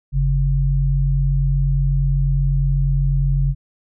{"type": "tone pair together", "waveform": "sine", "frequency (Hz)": [45.89, 137.6], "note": ["F#1", "C#3"], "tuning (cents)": [-14, -12], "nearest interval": "octave + perfect fifth", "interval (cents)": 1902, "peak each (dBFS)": -17, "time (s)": [0.12, 3.55], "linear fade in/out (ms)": 50, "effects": []}